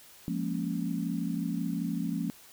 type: chord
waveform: sine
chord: Bb minor seventh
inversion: second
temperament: equal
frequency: 174.61 / 207.7 / 233.1 / 277.2 Hz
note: F3 / Ab3 / Bb3 / Db4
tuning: 0 / 0 / 0 / 0 cents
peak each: -33 / -36 / -35 / -35 dBFS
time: 0.28-2.3 s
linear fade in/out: 0 ms
effects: white hiss -54 dBFS RMS until 2.52 s